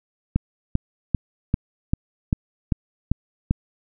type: click train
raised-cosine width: 5 ms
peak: -6 dBFS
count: 9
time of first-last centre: 0.36-3.51 s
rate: 2.54 Hz
effects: none